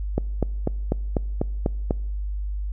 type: click train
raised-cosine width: 2 ms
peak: -8 dBFS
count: 8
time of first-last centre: 0.18-1.908 s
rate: 4.05 Hz
effects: noise-tail reverb RT60 1.0 s tail -25 dB re dry + added 50 Hz sine -25 dBFS peak until 2.72 s